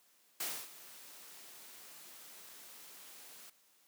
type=noise with ADSR envelope; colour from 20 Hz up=white; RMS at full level=-37 dBFS; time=0.4-3.5 s; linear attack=6 ms; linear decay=270 ms; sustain=-17 dB; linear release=5 ms; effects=white hiss -69 dBFS RMS until 3.87 s + high-pass 200 Hz 12 dB/octave